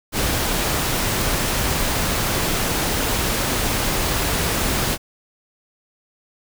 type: noise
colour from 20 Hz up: pink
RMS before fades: -21 dBFS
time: 0.12-4.98 s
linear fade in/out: 50 ms
effects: none